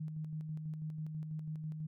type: tone with tremolo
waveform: sine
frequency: 155.56 Hz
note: D#3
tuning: in tune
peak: -37 dBFS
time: 0-1.87 s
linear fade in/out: 10 ms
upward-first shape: square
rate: 6.1 Hz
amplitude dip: 35%
effects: none

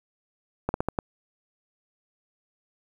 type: slowing click train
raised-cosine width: 1 ms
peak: -11 dBFS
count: 5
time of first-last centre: 0.69-0.988 s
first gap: 51 ms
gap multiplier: 1.26
effects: 8-bit

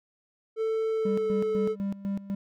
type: tone with pitch glide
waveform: triangle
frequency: 443.4 to 435 Hz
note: A4 to A4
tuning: +13 to -20 cents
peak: -23 dBFS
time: 0.56-1.76 s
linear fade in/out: 50 ms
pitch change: -33 cents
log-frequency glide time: 0.91-1.36 s
type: tone with tremolo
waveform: triangle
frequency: 198.1 Hz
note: G3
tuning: 18 cents sharp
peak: -25 dBFS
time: 1.05-2.35 s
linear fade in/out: 5 ms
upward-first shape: square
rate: 4 Hz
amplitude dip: 80%
effects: none

